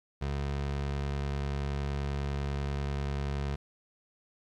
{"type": "tone", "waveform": "25% pulse", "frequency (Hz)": 70.3, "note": "C#2", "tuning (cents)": 25, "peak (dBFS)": -27, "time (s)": [0.21, 3.56], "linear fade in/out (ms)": 10, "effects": ["low-pass 5000 Hz 12 dB/octave", "11-bit"]}